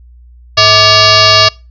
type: tone with frequency modulation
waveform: sine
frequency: 2794 Hz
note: F7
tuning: in tune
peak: -3 dBFS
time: 0.57-1.49 s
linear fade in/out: 10 ms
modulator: 538 Hz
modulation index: 4.4
effects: noise-tail reverb RT60 0.3 s tail -25 dB re dry + added 60 Hz sine -35 dBFS peak until 1.7 s